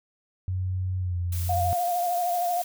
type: tone with pitch glide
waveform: sine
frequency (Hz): 92.6 to 87.96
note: F#2 to F2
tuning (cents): +2 to +13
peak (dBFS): -25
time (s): 0.48-1.73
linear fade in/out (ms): 0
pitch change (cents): -89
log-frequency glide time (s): 0.99-1.17
type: noise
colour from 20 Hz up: blue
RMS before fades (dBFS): -37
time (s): 1.32-2.64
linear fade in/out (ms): 5
type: tone with vibrato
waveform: sine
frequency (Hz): 704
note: F5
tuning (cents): +14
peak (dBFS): -23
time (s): 1.49-2.62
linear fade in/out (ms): 5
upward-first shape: triangle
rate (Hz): 13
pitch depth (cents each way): 48
effects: none